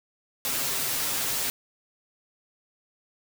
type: noise with comb filter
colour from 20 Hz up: white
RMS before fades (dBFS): -28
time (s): 0.45-1.5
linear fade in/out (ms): 0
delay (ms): 7.4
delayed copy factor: +0.6
effects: none